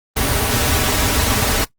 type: noise with comb filter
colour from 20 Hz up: pink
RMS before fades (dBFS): -17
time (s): 0.16-1.65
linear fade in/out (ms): 10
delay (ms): 5.7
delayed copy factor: -0.65
effects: noise-tail reverb RT60 0.1 s tail -18 dB re dry + Opus 24 kbps